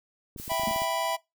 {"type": "clicks", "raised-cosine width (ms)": 3, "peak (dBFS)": -28, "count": 10, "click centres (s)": [0.362, 0.399, 0.479, 0.518, 0.597, 0.635, 0.681, 0.711, 0.761, 0.819]}
{"type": "noise", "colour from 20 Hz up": "blue", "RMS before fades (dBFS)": -41, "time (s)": [0.37, 0.86], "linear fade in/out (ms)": 20}
{"type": "chord", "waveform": "square", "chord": "E minor", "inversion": "none", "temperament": "equal", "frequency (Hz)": [659.3, 784, 987.8], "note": ["E5", "G5", "B5"], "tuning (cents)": [0, 0, 0], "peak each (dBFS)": [-30, -34, -31], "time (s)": [0.49, 1.17], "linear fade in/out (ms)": 20}
{"type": "tone with exponential decay", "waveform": "sine", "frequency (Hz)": 221.1, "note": "A3", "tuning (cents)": 9, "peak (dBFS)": -27, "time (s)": [0.67, 0.77], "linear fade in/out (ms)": 2, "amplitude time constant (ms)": 20}
{"effects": ["noise-tail reverb RT60 0.2 s tail -22 dB re dry"]}